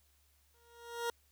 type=tone with exponential growth; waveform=20% pulse; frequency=470.3 Hz; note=A#4; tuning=15 cents sharp; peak=-27 dBFS; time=0.54-1.1 s; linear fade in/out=2 ms; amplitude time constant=120 ms; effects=added 71 Hz sine -70 dBFS peak until 1.31 s + white hiss -72 dBFS RMS until 1.31 s